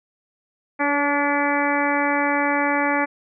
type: harmonic tone with a mistuned harmonic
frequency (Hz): 287.6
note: D4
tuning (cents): -36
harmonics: 1 / 2 / 3 / 4 / 5 / 6 / 7 / 8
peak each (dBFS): -24 / -26 / -24 / -28 / -29 / -27 / -27 / -29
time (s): 0.79-3.06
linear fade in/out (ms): 20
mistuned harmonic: 2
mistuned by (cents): -18
effects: none